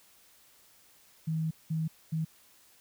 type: tone bursts at uneven times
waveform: sine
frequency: 159.6 Hz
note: D#3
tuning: 44 cents sharp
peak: -28 dBFS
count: 3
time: 1.27-1.51 / 1.7-1.88 / 2.12-2.25 s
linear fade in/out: 10 ms
effects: white hiss -61 dBFS RMS until 2.8 s